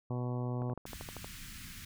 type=harmonic tone; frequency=123.47 Hz; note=B2; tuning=in tune; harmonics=1 / 2 / 3 / 4 / 5 / 6 / 7 / 8 / 9; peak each=-34 / -40 / -44 / -46 / -48 / -50 / -51 / -52 / -53 dBFS; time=0.1-0.74 s; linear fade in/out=5 ms
type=click train; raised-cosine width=1 ms; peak=-29 dBFS; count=9; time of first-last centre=0.62-1.245 s; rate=12.8 Hz
type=band-stop noise; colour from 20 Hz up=pink; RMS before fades=-47 dBFS; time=0.86-1.85 s; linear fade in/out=5 ms; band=230 to 1500 Hz; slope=24 dB/octave
effects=none

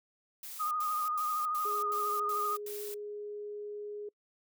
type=noise bursts; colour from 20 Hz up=blue; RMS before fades=-44 dBFS; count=7; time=0.43-2.942 s; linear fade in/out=2 ms; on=280 ms; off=92 ms
type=tone with vibrato; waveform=sine; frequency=1233 Hz; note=D#6; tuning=16 cents flat; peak=-30 dBFS; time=0.59-2.57 s; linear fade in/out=20 ms; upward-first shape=triangle; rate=13 Hz; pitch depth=42 cents each way
type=tone; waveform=sine; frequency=415.3 Hz; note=G#4; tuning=in tune; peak=-38 dBFS; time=1.65-4.09 s; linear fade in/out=5 ms
effects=noise-tail reverb RT60 0.1 s tail -26 dB re dry

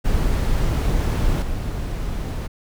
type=noise with level steps; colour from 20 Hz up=brown; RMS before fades=-19 / -25 dBFS; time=0.04-2.48 s; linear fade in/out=20 ms; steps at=1.42 s; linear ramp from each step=2 ms; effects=none

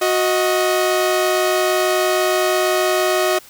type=tone pair together; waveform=sawtooth; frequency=367.1 / 628 Hz; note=F#4 / D#5; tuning=-14 / +16 cents; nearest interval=major sixth; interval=930 cents; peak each=-14 dBFS; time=0.01-3.39 s; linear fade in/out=10 ms; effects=white hiss -44 dBFS RMS until 3.49 s

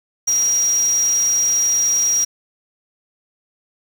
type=tone in noise; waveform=sine; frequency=5710 Hz; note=F8; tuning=37 cents sharp; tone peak=-14 dBFS; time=0.27-2.25 s; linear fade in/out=10 ms; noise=white; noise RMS=-32 dBFS; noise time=0.27-2.25 s; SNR=+15 dB; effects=none

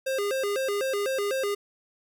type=tone with vibrato; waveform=square; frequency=464.5 Hz; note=A#4; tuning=6 cents flat; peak=-26 dBFS; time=0.06-1.55 s; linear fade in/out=10 ms; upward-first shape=square; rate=4 Hz; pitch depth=230 cents each way; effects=none

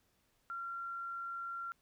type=tone; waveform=sine; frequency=1374 Hz; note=F6; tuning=29 cents flat; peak=-39 dBFS; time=0.5-1.72 s; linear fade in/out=0 ms; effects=pink hiss -75 dBFS RMS until 1.81 s

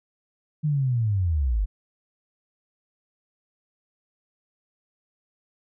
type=linear sweep; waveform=sine; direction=down; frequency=155.56 to 44.69 Hz; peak=-20 dBFS; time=0.63-1.66 s; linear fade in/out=20 ms; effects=none

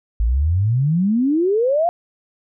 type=exponential sweep; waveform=sine; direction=up; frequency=52.1 to 718 Hz; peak=-14 dBFS; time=0.2-1.89 s; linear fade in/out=0 ms; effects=none

